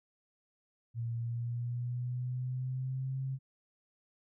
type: tone with pitch glide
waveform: sine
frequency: 116.54 to 133.1 Hz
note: A#2 to C3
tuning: 0 to +30 cents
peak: -33 dBFS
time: 0.94-3.39 s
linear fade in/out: 50 ms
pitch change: +230 cents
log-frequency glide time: 1.17-3.19 s
effects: none